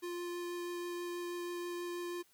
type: tone with vibrato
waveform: square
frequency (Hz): 350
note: F4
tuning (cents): +4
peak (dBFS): -39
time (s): 0.02-2.23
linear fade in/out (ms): 20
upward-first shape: triangle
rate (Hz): 6.2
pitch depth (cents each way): 8
effects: white hiss -69 dBFS RMS until 2.33 s